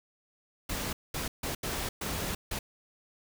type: noise bursts at uneven times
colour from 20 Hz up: pink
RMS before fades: -34 dBFS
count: 6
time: 0.69-0.93 / 1.14-1.28 / 1.43-1.55 / 1.63-1.89 / 2.01-2.35 / 2.51-2.59 s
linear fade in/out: 5 ms
effects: none